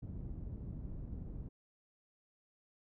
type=low-pass noise; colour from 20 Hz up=pink; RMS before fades=-44 dBFS; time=0.02-1.49 s; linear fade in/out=10 ms; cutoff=200 Hz; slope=12 dB/octave; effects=none